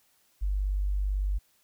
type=tone; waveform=sine; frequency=49 Hz; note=G1; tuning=in tune; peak=-25 dBFS; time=0.41-1.39 s; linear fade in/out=20 ms; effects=white hiss -67 dBFS RMS until 1.63 s